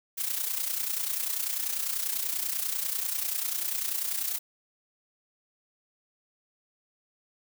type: noise with amplitude modulation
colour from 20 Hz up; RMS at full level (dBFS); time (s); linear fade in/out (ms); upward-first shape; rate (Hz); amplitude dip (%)
blue; -28; 0.17-4.39; 20; sine; 30.2; 65
effects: none